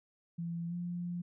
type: tone with pitch glide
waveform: sine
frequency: 169.2 to 174.96 Hz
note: E3 to F3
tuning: +45 to +3 cents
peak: -35 dBFS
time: 0.38-1.22 s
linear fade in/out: 10 ms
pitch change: +58 cents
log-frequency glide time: 0.68-0.74 s
effects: none